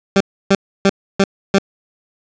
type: tone bursts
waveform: 20% pulse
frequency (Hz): 196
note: G3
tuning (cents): 0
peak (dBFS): -4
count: 5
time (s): 0.16-1.585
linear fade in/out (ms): 2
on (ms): 45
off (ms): 300
effects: resampled to 16000 Hz + 7-bit